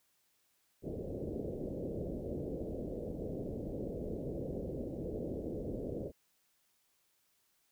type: low-pass noise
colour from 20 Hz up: white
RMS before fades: -40 dBFS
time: 0.82-6.12 s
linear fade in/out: 50 ms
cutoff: 550 Hz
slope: 48 dB/octave
effects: white hiss -75 dBFS RMS until 7.71 s